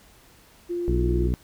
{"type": "tone", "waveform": "sine", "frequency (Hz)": 348.5, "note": "F4", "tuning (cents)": -4, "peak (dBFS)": -25, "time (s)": [0.69, 1.28], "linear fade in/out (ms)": 20}
{"type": "harmonic tone", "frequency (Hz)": 61.2, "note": "B1", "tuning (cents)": -15, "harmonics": [1, 2, 3, 4, 5, 6, 7], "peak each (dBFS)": [-22, -28, -32, -34, -36, -38, -39], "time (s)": [0.88, 1.34], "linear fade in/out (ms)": 0}
{"effects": ["pink hiss -54 dBFS RMS until 1.43 s"]}